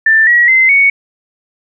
sine tone with pitch steps, 1777 / 1915.6 / 2065 / 2226 Hz, A6 / A#6 / C7 / C#7, +17 / +47 / -23 / +7 cents, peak -5 dBFS, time 0.06-0.9 s, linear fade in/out 5 ms, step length 210 ms, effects none

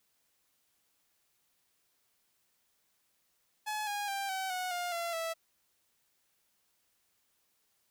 sawtooth tone with pitch steps, 851 / 820.1 / 790.4 / 761.7 / 734 / 707.4 / 681.7 / 657 Hz, G#5 / G#5 / G5 / G5 / F#5 / F5 / F5 / E5, +42 / -22 / +14 / -50 / -14 / +22 / -42 / -6 cents, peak -30 dBFS, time 3.66-5.34 s, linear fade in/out 20 ms, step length 210 ms, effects white hiss -75 dBFS RMS until 7.9 s

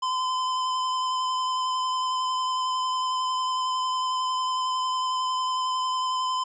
square tone with vibrato, 1023 Hz, C6, 39 cents flat, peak -25 dBFS, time 0.02-6.44 s, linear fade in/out 10 ms, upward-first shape sine, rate 11 Hz, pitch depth 13 cents each way, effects resampled to 16000 Hz

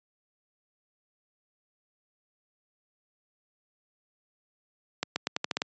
accelerating click train, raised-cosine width 0.2 ms, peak -10 dBFS, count 8, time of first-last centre 5.03-5.619 s, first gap 130 ms, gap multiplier 0.85, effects high-pass 150 Hz 12 dB/octave + resampled to 16000 Hz

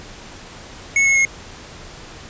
square tone with pitch steps, 2200 / 2181 / 2162 Hz, C#7 / C#7 / C#7, -14 / -29 / -44 cents, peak -13 dBFS, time 0.96-1.251 s, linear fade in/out 2 ms, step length 97 ms, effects pink hiss -38 dBFS RMS until 2.29 s + resampled to 16000 Hz

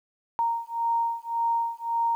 sine beating tone pair, 927 / 928.8 Hz, A#5 / A#5, -10 / -7 cents, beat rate 1.8 Hz, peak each -27 dBFS, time 0.39-2.15 s, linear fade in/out 0 ms, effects 10-bit

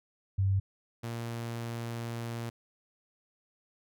sine / sawtooth tone pair in turn, 97 / 116.77 Hz, G2 / A#2, -18 / +3 cents, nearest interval minor third, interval 321 cents, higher second, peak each -24 / -31 dBFS, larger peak first, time 0.38-0.6 / 1.03-2.5 s, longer second, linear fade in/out 10 ms, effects none

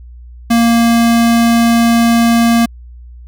square tone, 232.6 Hz, A#3, 4 cents flat, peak -8 dBFS, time 0.5-2.66 s, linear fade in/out 10 ms, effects added 60 Hz sine -31 dBFS peak until 3.27 s

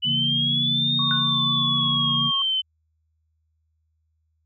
sine linear two-way sweep, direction up then down, 2960 to 3700 to 3050 Hz, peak -20 dBFS, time 0.02-2.62 s, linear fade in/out 20 ms, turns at 0.97 s
sine chord, A# diminished, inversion first, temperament just, 139.85 / 167.82 / 233.1 Hz, C#3 / E3 / A#3, +16 / +31 / 0 cents, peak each -28 / -32 / -29 dBFS, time 0.04-2.32 s, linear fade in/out 50 ms
sine tone with vibrato, 1108.7 Hz, C#6, in tune, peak -28 dBFS, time 0.99-2.42 s, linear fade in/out 2 ms, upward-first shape triangle, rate 4.2 Hz, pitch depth 28 cents each way
sine tone with exponential decay, 1480 Hz, F#6, in tune, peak -22 dBFS, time 1.11-1.36 s, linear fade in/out 0 ms, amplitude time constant 54 ms
effects added 79 Hz sine -67 dBFS peak until 4.45 s

